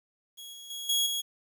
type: tone with level steps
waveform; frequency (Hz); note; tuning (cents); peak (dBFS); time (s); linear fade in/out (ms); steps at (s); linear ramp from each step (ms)
sawtooth; 3322; G#7; 0; -39 / -41 / -33 / -21 / -26; 0.37-1.22; 20; 0.53 / 0.7 / 0.89 / 1.06; 5
effects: 10-bit